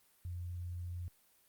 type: tone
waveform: sine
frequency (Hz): 87.9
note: F2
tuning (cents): +12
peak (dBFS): -39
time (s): 0.25-1.08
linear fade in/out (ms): 0
effects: white hiss -69 dBFS RMS until 1.48 s + Opus 32 kbps